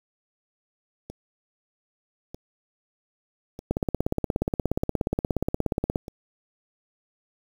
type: two click trains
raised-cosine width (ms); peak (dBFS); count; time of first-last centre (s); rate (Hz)
2; -24 / -10; 5 / 39; 1.1-6.081 / 3.71-5.959; 0.803 / 16.9
effects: 7-bit